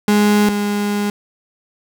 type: tone pair in turn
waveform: 35% pulse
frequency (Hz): 207.7 / 205.4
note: G#3 / G#3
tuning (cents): 0 / -19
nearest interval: unison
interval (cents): 19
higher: first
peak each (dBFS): -9 / -15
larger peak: first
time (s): 0.08-0.49 / 0.49-1.1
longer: second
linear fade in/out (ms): 2
effects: none